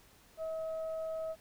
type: tone with frequency modulation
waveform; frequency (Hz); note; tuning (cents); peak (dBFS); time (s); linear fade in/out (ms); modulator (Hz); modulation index
sine; 642; E5; -46; -35; 0.37-1.36; 50; 637; 0.28
effects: pink hiss -62 dBFS RMS until 1.4 s